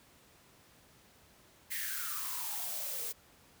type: noise with high-pass filter sweep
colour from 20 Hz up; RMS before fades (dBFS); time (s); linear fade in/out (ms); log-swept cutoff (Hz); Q
blue; -38; 1.7-3.13; 20; 2000 to 430; 9.1
effects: pink hiss -62 dBFS RMS until 3.6 s + high-pass 60 Hz 12 dB/octave